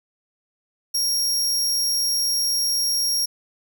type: tone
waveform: sawtooth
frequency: 5588 Hz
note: F8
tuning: in tune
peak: -17 dBFS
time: 0.94-3.26 s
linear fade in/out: 10 ms
effects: none